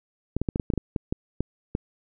clicks, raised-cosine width 3 ms, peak -12 dBFS, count 12, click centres 0.366 / 0.416 / 0.488 / 0.559 / 0.598 / 0.702 / 0.737 / 0.777 / 0.962 / 1.125 / 1.406 / 1.751 s, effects none

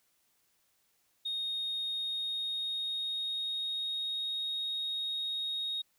sine tone with pitch glide, 3715 to 3743 Hz, A#7 to A#7, -7 to +6 cents, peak -31 dBFS, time 1.25-5.82 s, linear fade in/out 10 ms, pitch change +13 cents, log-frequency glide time 1.92-4.5 s, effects tanh soft clip ceiling -29 dBFS + white hiss -73 dBFS RMS until 5.98 s

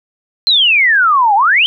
sine exponential two-way sweep, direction down then up, 4194 to 777 to 3197 Hz, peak -7 dBFS, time 0.47-1.66 s, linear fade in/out 0 ms, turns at 1.35 s, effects none

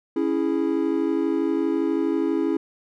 triangle chord, C# minor, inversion none, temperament equal, 277.2 / 329.6 / 415.3 Hz, C#4 / E4 / G#4, 0 / 0 / 0 cents, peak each -23 / -21 / -25 dBFS, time 0.16-2.57 s, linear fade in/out 5 ms, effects none

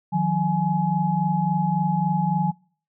sine tone cluster, 157.3 / 180.9 / 842 Hz, D#3 / F#3 / G#5, +19 / -39 / +24 cents, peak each -24 / -22 / -24 dBFS, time 0.12-2.52 s, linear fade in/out 20 ms, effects noise-tail reverb RT60 0.5 s tail -26 dB re dry

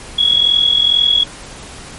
sine tone with amplitude modulation, 3345 Hz, G#7, 12 cents sharp, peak -6 dBFS, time 0.18-1.24 s, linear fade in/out 10 ms, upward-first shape sine, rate 42.2 Hz, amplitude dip 70%, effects pink hiss -33 dBFS RMS until 1.98 s + MP3 48 kbps

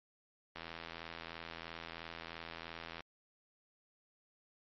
click train, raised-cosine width 0.3 ms, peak -28 dBFS, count 204, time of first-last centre 0.56-3.006 s, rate 83 Hz, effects MP3 32 kbps

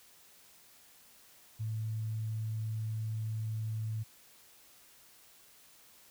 sine tone, 110 Hz, A2, in tune, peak -33 dBFS, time 1.59-4.04 s, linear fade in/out 20 ms, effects white hiss -60 dBFS RMS until 6.1 s

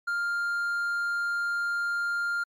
triangle tone, 1400 Hz, F6, 4 cents sharp, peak -24 dBFS, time 0.07-2.44 s, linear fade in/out 10 ms, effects MP3 96 kbps

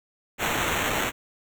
white noise with sample-and-hold, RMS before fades -26 dBFS, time 0.38-1.12 s, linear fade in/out 50 ms, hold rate 4900 Hz, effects none

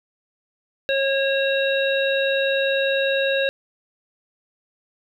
harmonic tone, 545 Hz, C#5, 29 cents flat, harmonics 1 / 3 / 5 / 7, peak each -20 / -25 / -27 / -28 dBFS, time 0.89-3.49 s, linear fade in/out 0 ms, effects 9-bit

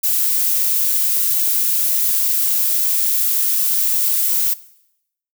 violet noise, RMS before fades -17 dBFS, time 0.03-4.54 s, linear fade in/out 10 ms, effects noise-tail reverb RT60 0.8 s tail -19 dB re dry

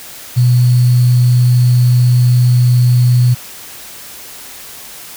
sine tone with sample-and-hold, 123.5 Hz, B2, in tune, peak -6 dBFS, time 0.36-3.35 s, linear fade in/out 20 ms, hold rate 4410 Hz, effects white hiss -32 dBFS RMS until 5.16 s

